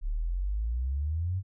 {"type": "exponential sweep", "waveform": "sine", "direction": "up", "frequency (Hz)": [34.73, 98], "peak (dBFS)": -27, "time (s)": [0.01, 1.43], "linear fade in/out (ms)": 50, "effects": []}